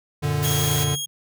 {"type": "chord", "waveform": "square", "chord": "Gb augmented", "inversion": "none", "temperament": "equal", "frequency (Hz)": [92.5, 116.54, 146.83], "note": ["Gb2", "Bb2", "D3"], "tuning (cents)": [0, 0, 0], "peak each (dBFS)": [-29, -29, -23], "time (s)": [0.22, 0.96], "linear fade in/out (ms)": 20}
{"type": "noise", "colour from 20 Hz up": "white", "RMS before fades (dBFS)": -28, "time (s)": [0.42, 0.85], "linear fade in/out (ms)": 20}
{"type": "tone", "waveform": "20% pulse", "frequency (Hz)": 3275, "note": "G#7", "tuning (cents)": -25, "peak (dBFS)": -21, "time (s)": [0.44, 1.06], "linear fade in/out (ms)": 10}
{"type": "tone with exponential decay", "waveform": "sine", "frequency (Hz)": 145.1, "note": "D3", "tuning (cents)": -21, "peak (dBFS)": -23, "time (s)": [0.93, 1.07], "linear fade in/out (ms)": 0, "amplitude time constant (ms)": 29}
{"effects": []}